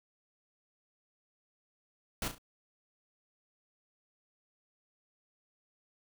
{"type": "noise with echo", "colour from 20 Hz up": "pink", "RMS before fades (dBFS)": -35, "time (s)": [2.22, 2.28], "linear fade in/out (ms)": 2, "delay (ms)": 34, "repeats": 3, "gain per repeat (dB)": -8, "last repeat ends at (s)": 2.382, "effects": []}